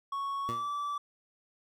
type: tone with pitch glide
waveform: triangle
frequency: 1108.7 to 1159.1 Hz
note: C#6 to D6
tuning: 0 to -23 cents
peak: -30 dBFS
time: 0.12-0.98 s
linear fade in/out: 5 ms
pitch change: +77 cents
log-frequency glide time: 0.45-0.54 s
type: tone with exponential decay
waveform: 15% pulse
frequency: 118 Hz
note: A#2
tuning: 22 cents sharp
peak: -28 dBFS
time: 0.49-0.73 s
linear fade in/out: 0 ms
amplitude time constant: 52 ms
effects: none